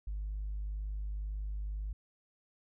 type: tone with tanh clipping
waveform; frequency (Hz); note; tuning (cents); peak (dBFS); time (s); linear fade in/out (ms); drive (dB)
triangle; 51; G#1; -31; -35; 0.07-1.93; 5; 5
effects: none